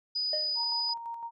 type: tone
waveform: sine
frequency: 4967 Hz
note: D#8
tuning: 4 cents flat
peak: -28 dBFS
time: 0.15-0.94 s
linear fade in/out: 10 ms
type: tone with exponential decay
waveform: triangle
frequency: 614 Hz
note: D#5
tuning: 23 cents flat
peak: -28 dBFS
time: 0.33-0.63 s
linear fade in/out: 2 ms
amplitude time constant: 64 ms
type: tone with tremolo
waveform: sine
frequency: 930 Hz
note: A#5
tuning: 4 cents flat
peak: -34 dBFS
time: 0.55-1.31 s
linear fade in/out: 50 ms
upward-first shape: square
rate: 5.9 Hz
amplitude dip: 40%
effects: none